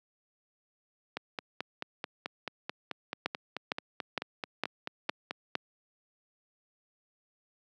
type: two click trains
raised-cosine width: 0.3 ms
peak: -13 / -18 dBFS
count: 6 / 20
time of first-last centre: 3.26-5.554 / 1.17-5.309 s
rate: 2.18 / 4.59 Hz
effects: high-pass 200 Hz 12 dB/octave